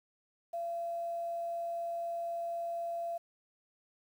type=tone with quantisation; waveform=sine; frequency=681 Hz; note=F5; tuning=44 cents flat; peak=-34 dBFS; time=0.53-3.18 s; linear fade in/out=10 ms; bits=10; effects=none